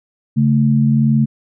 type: tone pair together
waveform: sine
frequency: 139.3 / 221.1 Hz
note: C#3 / A3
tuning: +9 / +9 cents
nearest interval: minor sixth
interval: 800 cents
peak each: -13 dBFS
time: 0.36-1.26 s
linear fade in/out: 20 ms
effects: none